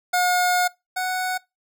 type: tone pair in turn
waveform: 25% pulse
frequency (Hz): 720 / 739.4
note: F#5 / F#5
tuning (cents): -47 / -1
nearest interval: unison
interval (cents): 46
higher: second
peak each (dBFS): -14 / -19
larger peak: first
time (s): 0.13-0.68 / 0.96-1.38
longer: first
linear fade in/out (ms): 10
effects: noise-tail reverb RT60 0.2 s tail -22 dB re dry